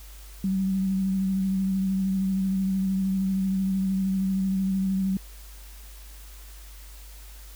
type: tone with vibrato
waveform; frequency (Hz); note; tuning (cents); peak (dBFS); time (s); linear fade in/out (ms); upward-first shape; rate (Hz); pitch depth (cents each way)
sine; 191.3; G3; -42; -22; 0.44-5.17; 2; sine; 13; 22
effects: added 50 Hz sine -42 dBFS peak until 7.55 s + white hiss -50 dBFS RMS until 7.55 s